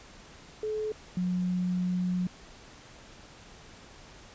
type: tone pair in turn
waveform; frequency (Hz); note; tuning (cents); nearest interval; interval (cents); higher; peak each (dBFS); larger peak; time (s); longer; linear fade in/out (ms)
sine; 430 / 180.79; A4 / F#3; -40 / -40; octave + minor third; 1500; first; -29 / -26; second; 0.63-0.92 / 1.17-2.27; second; 2
effects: pink hiss -51 dBFS RMS until 4.34 s + resampled to 16000 Hz